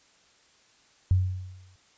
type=tone with exponential decay; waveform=sine; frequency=92.5 Hz; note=F#2; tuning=in tune; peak=-16 dBFS; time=1.11-1.76 s; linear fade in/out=0 ms; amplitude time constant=140 ms; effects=white hiss -61 dBFS RMS until 1.97 s + resampled to 16000 Hz